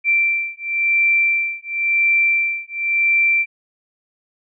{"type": "beating tone pair", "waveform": "sine", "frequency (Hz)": [2349, 2349.95], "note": ["D7", "D7"], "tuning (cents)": [0, 0], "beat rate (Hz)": 0.95, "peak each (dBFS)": [-18, -18], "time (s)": [0.04, 3.46], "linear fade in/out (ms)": 50, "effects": []}